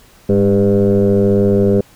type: tone with frequency modulation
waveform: sine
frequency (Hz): 301.9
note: D4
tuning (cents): +48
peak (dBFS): -8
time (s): 0.29-1.81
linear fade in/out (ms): 5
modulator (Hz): 98.3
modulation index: 2.1
effects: tanh soft clip ceiling -4 dBFS + pink hiss -47 dBFS RMS until 1.95 s